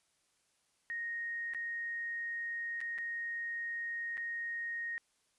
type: tone with dropouts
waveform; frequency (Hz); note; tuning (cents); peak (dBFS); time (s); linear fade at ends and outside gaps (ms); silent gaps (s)
sine; 1864.7; A#6; 0; -36; 0.9-4.98; 0; 1.536-1.547 / 2.805-2.813 / 2.98-2.985 / 4.171-4.178
effects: white hiss -75 dBFS RMS until 5.38 s + resampled to 24000 Hz